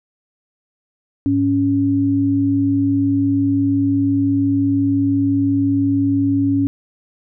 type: tone pair together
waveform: sine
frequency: 104.36 / 278.6 Hz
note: G#2 / C#4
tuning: +9 / +9 cents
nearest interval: octave + perfect fourth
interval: 1700 cents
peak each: -21 / -14 dBFS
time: 1.26-6.67 s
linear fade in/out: 0 ms
effects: none